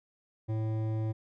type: tone with hard clipping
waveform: triangle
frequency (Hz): 110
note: A2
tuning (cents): 0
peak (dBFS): -31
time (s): 0.48-1.13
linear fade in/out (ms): 20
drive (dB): 16
effects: none